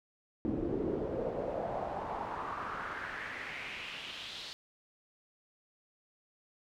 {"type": "noise with band-pass filter sweep", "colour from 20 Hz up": "brown", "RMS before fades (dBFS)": -38, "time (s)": [0.45, 4.53], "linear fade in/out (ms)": 0, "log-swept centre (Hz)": [300, 4100], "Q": 3.3, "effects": []}